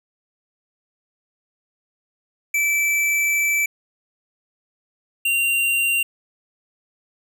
square tone pair in turn, 2319 / 2769 Hz, D7 / F7, -22 / -15 cents, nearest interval minor third, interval 307 cents, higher second, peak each -18 dBFS, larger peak neither, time 2.54-3.66 / 5.25-6.03 s, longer first, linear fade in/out 5 ms, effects none

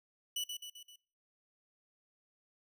sawtooth tone with echo, 2961 Hz, F#7, 1 cent sharp, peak -31 dBFS, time 0.36-0.44 s, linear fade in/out 5 ms, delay 130 ms, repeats 4, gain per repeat -5 dB, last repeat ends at 0.96 s, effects noise-tail reverb RT60 0.4 s tail -21 dB re dry

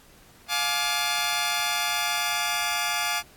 10% pulse chord, D diminished, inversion first, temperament just, 704.8 / 845.8 / 1174.7 Hz, F5 / Ab5 / D6, +16 / +31 / 0 cents, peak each -20 dBFS, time 0.48-3.23 s, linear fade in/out 50 ms, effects pink hiss -54 dBFS RMS until 3.36 s + AAC 64 kbps

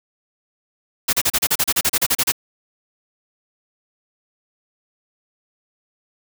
white noise bursts, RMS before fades -17 dBFS, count 15, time 1.08-2.321 s, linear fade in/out 10 ms, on 51 ms, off 34 ms, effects none

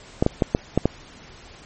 clicks, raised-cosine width 2 ms, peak -3 dBFS, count 6, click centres 0.225 / 0.264 / 0.422 / 0.549 / 0.776 / 0.856 s, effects pink hiss -45 dBFS RMS until 1.65 s + MP3 32 kbps

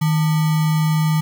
sine tone with sample-and-hold, 156.5 Hz, D#3, 10 cents sharp, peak -14 dBFS, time 0.01-1.21 s, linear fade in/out 10 ms, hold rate 1050 Hz, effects none

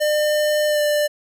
square tone with pitch glide, 602 to 593.4 Hz, D5 to D5, +43 to +18 cents, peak -17 dBFS, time 0-1.08 s, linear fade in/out 20 ms, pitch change -25 cents, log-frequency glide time 0.67-0.81 s, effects none

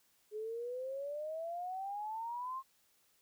sine exponential sweep, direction up, 419 to 1075 Hz, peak -38 dBFS, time 0.31-2.63 s, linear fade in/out 50 ms, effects white hiss -72 dBFS RMS until 3.21 s

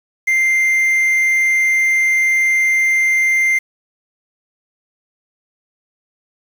triangle tone with quantisation, 2093 Hz, C7, in tune, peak -10 dBFS, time 0.27-3.59 s, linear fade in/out 10 ms, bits 6, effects none

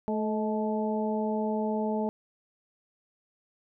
harmonic tone with a mistuned harmonic, 216.6 Hz, A3, 27 cents flat, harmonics 1 / 2 / 3 / 4, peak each -29 / -32 / -34 / -35 dBFS, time 0.08-2.09 s, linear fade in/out 0 ms, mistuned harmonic 3, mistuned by -38 cents, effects none

